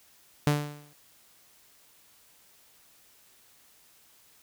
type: tone with exponential decay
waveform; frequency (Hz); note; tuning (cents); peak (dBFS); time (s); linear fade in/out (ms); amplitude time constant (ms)
sawtooth; 147.1; D3; +3; -15; 0.47-0.93; 0; 99
effects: white hiss -60 dBFS RMS until 4.42 s